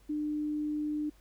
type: tone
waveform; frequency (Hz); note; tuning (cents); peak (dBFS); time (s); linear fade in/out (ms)
sine; 300; D4; +37; -30; 0.09-1.1; 10
effects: added 50 Hz sine -58 dBFS peak until 1.2 s + pink hiss -66 dBFS RMS until 1.2 s